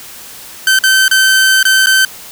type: tone with dropouts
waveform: sawtooth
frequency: 1542 Hz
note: G6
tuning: 29 cents flat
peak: -3 dBFS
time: 0.67-2.05 s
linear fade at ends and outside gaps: 2 ms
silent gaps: 0.789-0.837 / 1.081-1.112 / 1.629-1.652 / 1.86-1.869 s
effects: white hiss -32 dBFS RMS until 2.31 s